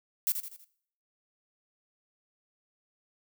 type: noise with echo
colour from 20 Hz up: violet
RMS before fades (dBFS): -27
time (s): 0.27-0.32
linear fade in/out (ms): 0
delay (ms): 81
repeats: 4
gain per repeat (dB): -7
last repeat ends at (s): 0.644
effects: noise-tail reverb RT60 0.6 s tail -18 dB re dry